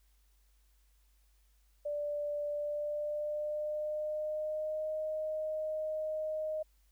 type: tone with pitch glide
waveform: sine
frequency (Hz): 587.3 to 621.1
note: D5 to D#5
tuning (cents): 0 to -3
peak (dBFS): -33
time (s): 1.85-6.63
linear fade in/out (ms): 10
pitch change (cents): +97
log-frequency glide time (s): 2.49-4.91
effects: added 50 Hz sine -65 dBFS peak until 6.91 s + white hiss -75 dBFS RMS until 6.91 s